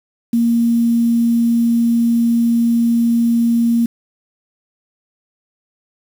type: tone with quantisation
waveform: sine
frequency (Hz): 233.4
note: A#3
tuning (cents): +2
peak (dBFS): -11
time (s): 0.33-3.86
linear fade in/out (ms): 5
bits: 6
effects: none